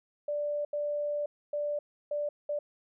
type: tone bursts at uneven times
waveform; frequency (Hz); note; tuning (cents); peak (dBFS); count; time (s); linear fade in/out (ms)
sine; 587.3; D5; 0; -29; 5; 0.28-0.65 / 0.73-1.26 / 1.53-1.79 / 2.11-2.29 / 2.49-2.59; 5
effects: none